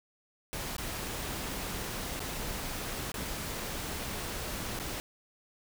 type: noise with dropouts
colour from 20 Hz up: pink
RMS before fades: -37 dBFS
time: 0.53-5 s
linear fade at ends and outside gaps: 0 ms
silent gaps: 0.766-0.782 / 2.194-2.203 / 3.118-3.142 / 4.79-4.798 s
effects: none